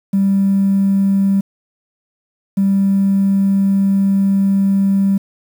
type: tone pair in turn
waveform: triangle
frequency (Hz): 196 / 196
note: G3 / G3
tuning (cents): 0 / 0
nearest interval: unison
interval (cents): 0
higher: neither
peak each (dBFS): -7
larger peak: neither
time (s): 0.13-1.41 / 2.57-5.18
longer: second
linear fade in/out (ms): 10
effects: tanh soft clip ceiling -8 dBFS + 7-bit